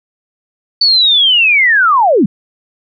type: linear sweep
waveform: sine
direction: down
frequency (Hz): 4547 to 163.2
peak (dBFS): -6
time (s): 0.81-2.26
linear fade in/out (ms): 5
effects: none